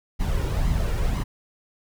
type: noise with flanger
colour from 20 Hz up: brown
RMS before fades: -23 dBFS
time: 0.19-1.24 s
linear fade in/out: 20 ms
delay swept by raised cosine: 0.98 to 2.18 ms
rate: 2 Hz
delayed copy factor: +0.55
effects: none

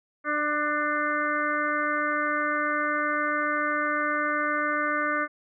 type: harmonic tone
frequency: 297.7 Hz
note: D4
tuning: 24 cents sharp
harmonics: 1 / 2 / 4 / 5 / 6 / 7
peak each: -33 / -32 / -28 / -29 / -33 / -34 dBFS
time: 0.24-5.28 s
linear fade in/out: 50 ms
effects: none

